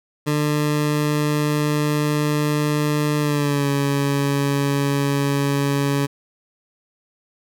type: tone with pitch glide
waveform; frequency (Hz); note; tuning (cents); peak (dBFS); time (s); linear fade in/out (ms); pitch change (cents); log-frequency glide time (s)
20% pulse; 149.1 to 140.81; D3 to C#3; +27 to +27; -13; 0.26-6.07; 20; -100; 3.19-3.68
effects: none